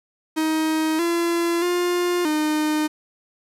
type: tone with pitch steps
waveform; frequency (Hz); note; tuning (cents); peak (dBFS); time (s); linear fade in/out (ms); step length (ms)
45% pulse; 315.1 / 340.3 / 353.5 / 305.9; D#4 / F4 / F4 / D#4; +22 / -45 / +21 / -29; -19; 0.36-2.88; 20; 630
effects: resampled to 32000 Hz + 8-bit